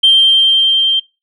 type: tone with level ramp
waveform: sine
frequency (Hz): 3155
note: G7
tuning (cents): +10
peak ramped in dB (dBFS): -3 to -9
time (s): 0.03-1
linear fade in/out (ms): 10
effects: noise-tail reverb RT60 0.3 s tail -24 dB re dry + tanh soft clip ceiling 0 dBFS